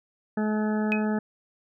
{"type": "harmonic tone", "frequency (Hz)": 213.9, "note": "A3", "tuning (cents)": -49, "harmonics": [1, 2, 3, 4, 6, 7, 8], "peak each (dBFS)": [-24, -32, -36, -36, -42, -42, -40], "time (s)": [0.37, 1.19], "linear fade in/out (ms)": 5}
{"type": "tone with exponential decay", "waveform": "sine", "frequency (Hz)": 2526, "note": "D#7", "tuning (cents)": 26, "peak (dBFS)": -20, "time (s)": [0.92, 1.05], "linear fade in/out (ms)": 0, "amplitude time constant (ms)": 28}
{"effects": []}